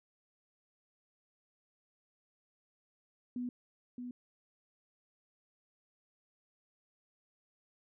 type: tone with echo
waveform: sine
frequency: 246.4 Hz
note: B3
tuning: 4 cents flat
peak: -35 dBFS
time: 3.36-3.49 s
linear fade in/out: 2 ms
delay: 620 ms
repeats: 1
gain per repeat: -5 dB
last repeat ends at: 4.11 s
effects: none